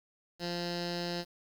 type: tone with low-pass filter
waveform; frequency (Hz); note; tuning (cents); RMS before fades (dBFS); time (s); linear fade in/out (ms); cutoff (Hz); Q
15% pulse; 173.8; F3; -8; -36; 0.39-1.25; 50; 4700; 6.5
effects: 9-bit